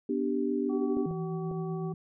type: chord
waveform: sine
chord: G major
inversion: first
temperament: equal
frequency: 246.9 / 293.7 / 392 Hz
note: B3 / D4 / G4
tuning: 0 / 0 / 0 cents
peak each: -31 dBFS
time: 0.09-1.06 s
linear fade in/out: 5 ms
type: harmonic tone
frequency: 379.6 Hz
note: F#4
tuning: 44 cents sharp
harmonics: 1 / 2 / 3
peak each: -36 / -44 / -48 dBFS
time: 0.69-1.93 s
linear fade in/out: 10 ms
type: clicks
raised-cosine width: 2 ms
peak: -29 dBFS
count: 3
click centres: 0.97 / 1.111 / 1.513 s
type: tone with tremolo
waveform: sine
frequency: 164.81 Hz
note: E3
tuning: in tune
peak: -31 dBFS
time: 1.06-1.94 s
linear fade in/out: 2 ms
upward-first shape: sine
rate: 7.9 Hz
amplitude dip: 30%
effects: none